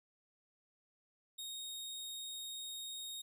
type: tone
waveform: sawtooth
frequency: 3729 Hz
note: A#7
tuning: in tune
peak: -40 dBFS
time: 1.38-3.22 s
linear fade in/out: 10 ms
effects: none